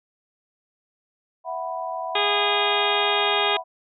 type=chord; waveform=sine; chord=E suspended second; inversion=none; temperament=equal; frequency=659.3 / 740 / 987.8 Hz; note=E5 / F#5 / B5; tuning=0 / 0 / 0 cents; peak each=-31 dBFS; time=1.44-3.64 s; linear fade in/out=50 ms
type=harmonic tone; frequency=410.6 Hz; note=G#4; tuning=20 cents flat; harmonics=1 / 2 / 3 / 4 / 5 / 6 / 7 / 8 / 9; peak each=-27 / -27 / -28 / -31 / -31 / -28 / -32 / -27 / -28 dBFS; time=2.15-3.57 s; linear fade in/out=5 ms
effects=none